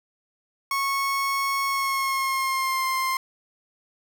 30% pulse tone with pitch glide, 1100 to 1051.5 Hz, C#6 to C6, -14 to +8 cents, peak -20 dBFS, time 0.71-3.17 s, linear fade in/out 2 ms, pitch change -78 cents, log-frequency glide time 1.66-2.85 s, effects none

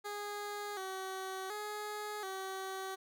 15% pulse tone with pitch steps, 412.3 / 379.6 / 420 / 382 Hz, G#4 / F#4 / G#4 / G4, -13 / +44 / +19 / -45 cents, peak -33 dBFS, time 0.04-2.96 s, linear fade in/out 20 ms, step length 730 ms, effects none

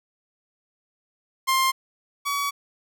sawtooth tone pair in turn, 1056 / 1133.8 Hz, C6 / C#6, +16 / +39 cents, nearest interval minor second, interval 123 cents, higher second, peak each -15 / -20 dBFS, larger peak first, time 1.47-1.72 / 2.25-2.51 s, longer second, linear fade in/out 20 ms, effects none

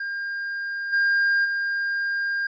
triangle tone with level steps, 1606 Hz, G6, 41 cents sharp, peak -25 / -16 / -21 dBFS, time 0-2.47 s, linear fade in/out 5 ms, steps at 0.92 / 1.44 s, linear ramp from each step 20 ms, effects resampled to 16000 Hz

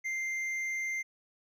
sine tone with hard clipping, 2093 Hz, C7, in tune, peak -33 dBFS, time 0.04-1.03 s, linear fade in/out 20 ms, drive 5 dB, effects none

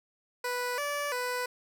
15% pulse tone with pitch steps, 493 / 579 / 496.1 Hz, B4 / D5 / B4, -3 / -25 / +8 cents, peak -24 dBFS, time 0.44-1.46 s, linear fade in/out 5 ms, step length 340 ms, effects none

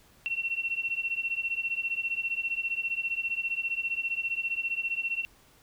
sine beating tone pair, 2710 / 2725 Hz, E7 / F7, +47 / -43 cents, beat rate 15 Hz, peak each -32 / -31 dBFS, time 0.26-5.25 s, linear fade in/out 0 ms, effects pink hiss -60 dBFS RMS until 5.62 s

